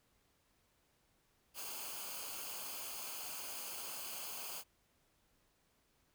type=noise with comb filter; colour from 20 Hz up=white; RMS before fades=-45 dBFS; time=1.54-4.64 s; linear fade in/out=50 ms; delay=0.53 ms; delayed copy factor=-0.65; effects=pink hiss -75 dBFS RMS until 6.14 s